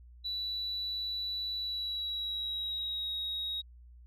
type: tone with pitch glide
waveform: sine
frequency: 3951 to 3786 Hz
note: B7 to A#7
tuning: 0 to +26 cents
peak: -32 dBFS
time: 0.24-3.62 s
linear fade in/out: 20 ms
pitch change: -74 cents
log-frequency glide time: 1.57-3.12 s
effects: tanh soft clip ceiling -29 dBFS + added 60 Hz sine -51 dBFS peak until 4.06 s